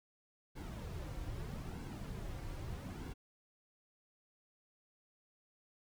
brown noise with flanger, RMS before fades -44 dBFS, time 0.55-3.14 s, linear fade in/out 20 ms, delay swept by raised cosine 1.6 to 4.8 ms, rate 0.79 Hz, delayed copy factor -0.6, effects none

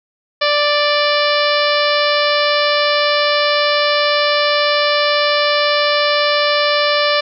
harmonic tone, 587.3 Hz, D5, in tune, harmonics 1 / 2 / 3 / 4 / 5 / 6 / 7 / 8 / 9, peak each -16 / -19 / -21 / -22 / -23 / -24 / -24 / -25 / -26 dBFS, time 0.41-7.21 s, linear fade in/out 10 ms, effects none

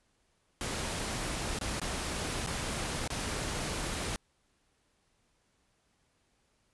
pink noise with dropouts, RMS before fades -35 dBFS, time 0.61-4.16 s, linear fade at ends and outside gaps 0 ms, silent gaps 1.588-1.612 / 1.798-1.816 / 2.463-2.472 / 3.076-3.103 s, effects pink hiss -73 dBFS RMS until 6.73 s + resampled to 24000 Hz

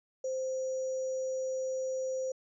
sine tone with sample-and-hold, 521 Hz, C5, 7 cents flat, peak -31 dBFS, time 0.24-2.32 s, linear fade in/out 5 ms, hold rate 6300 Hz, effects resampled to 24000 Hz

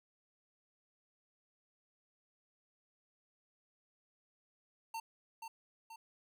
square tone with echo, 905 Hz, A5, 48 cents sharp, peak -40 dBFS, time 4.94-5 s, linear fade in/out 5 ms, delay 480 ms, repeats 2, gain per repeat -5 dB, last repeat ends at 5.96 s, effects none

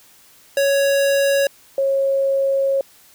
square / sine tone pair in turn, 556 / 545.5 Hz, C#5 / C#5, +5 / -28 cents, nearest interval unison, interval 33 cents, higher first, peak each -15 dBFS, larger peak neither, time 0.57-1.47 / 1.78-2.81 s, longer second, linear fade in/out 2 ms, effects white hiss -50 dBFS RMS until 3.14 s

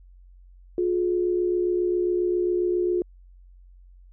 sine tone pair together, 356.3 / 423.7 Hz, F4 / G#4, +35 / +35 cents, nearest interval minor third, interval 300 cents, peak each -21 / -29 dBFS, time 0.78-3.02 s, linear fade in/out 2 ms, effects added 45 Hz sine -47 dBFS peak until 4.12 s

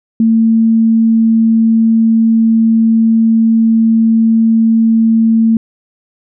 sine tone, 225.2 Hz, A3, 40 cents sharp, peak -6 dBFS, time 0.2-5.57 s, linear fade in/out 2 ms, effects none

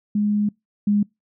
sine tone pair in turn, 207.8 / 205.8 Hz, G#3 / G#3, +1 / -16 cents, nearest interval unison, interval 17 cents, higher first, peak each -17 / -15 dBFS, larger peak second, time 0.15-0.49 / 0.87-1.03 s, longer first, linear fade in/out 5 ms, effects noise-tail reverb RT60 0.2 s tail -26 dB re dry

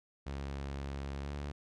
sawtooth tone with pitch glide, 69.3 to 71.87 Hz, C#2 to D2, 0 to -37 cents, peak -34 dBFS, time 0.26-1.52 s, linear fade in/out 10 ms, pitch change +63 cents, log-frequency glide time 1.2-1.32 s, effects low-pass 6000 Hz 12 dB/octave

